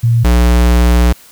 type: tone pair in turn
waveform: sine / square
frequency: 116.54 / 60.05 Hz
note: A#2 / B1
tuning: 0 / -48 cents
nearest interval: major seventh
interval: 1148 cents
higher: first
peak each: -7 / -7 dBFS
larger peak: neither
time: 0.03-0.24 / 0.24-1.13 s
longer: second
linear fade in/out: 10 ms
effects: white hiss -41 dBFS RMS until 1.31 s